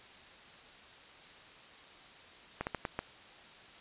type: slowing click train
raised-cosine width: 0.5 ms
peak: -19 dBFS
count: 5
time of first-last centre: 2.61-2.991 s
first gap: 59 ms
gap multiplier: 1.33
effects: white hiss -54 dBFS RMS until 3.8 s + resampled to 8000 Hz